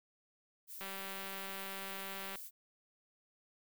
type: noise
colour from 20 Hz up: violet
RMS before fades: -48 dBFS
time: 0.67-2.51 s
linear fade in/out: 50 ms
type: click train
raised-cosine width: 0.3 ms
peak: -29 dBFS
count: 301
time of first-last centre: 0.81-2.356 s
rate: 194 Hz
effects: none